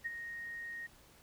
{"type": "tone with ADSR envelope", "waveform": "sine", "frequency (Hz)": 1864.7, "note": "A#6", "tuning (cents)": 0, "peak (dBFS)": -33, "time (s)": [0.04, 0.87], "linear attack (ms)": 21, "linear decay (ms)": 24, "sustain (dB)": -8, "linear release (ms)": 10, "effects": ["pink hiss -62 dBFS RMS until 1.22 s"]}